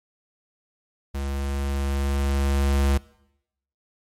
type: tone with level ramp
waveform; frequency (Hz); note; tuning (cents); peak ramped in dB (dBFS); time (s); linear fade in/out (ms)
square; 69.3; C#2; 0; -27 to -18; 1.14-2.98; 10
effects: noise-tail reverb RT60 0.8 s tail -21 dB re dry + MP3 64 kbps